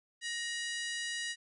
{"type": "harmonic tone with a mistuned harmonic", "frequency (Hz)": 966, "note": "B5", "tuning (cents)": -39, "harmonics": [2, 3, 4, 5, 6, 7, 8, 9, 10], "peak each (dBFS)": [-38, -42, -44, -46, -48, -49, -50, -51, -52], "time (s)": [0.21, 1.36], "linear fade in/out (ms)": 50, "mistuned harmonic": 2, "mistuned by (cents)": -57, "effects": []}